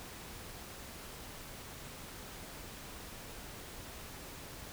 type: silence
effects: pink hiss -48 dBFS RMS until 4.72 s